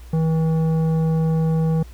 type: tone with tanh clipping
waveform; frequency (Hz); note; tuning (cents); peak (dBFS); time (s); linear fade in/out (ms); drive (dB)
triangle; 160.9; E3; -42; -18; 0.13-1.83; 5; 15
effects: added 60 Hz sine -37 dBFS peak until 1.93 s + pink hiss -51 dBFS RMS until 1.93 s